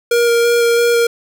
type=tone with vibrato; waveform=square; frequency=470.9 Hz; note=A#4; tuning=18 cents sharp; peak=-11 dBFS; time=0.11-1.07 s; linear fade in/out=5 ms; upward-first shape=square; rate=3 Hz; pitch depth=9 cents each way; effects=none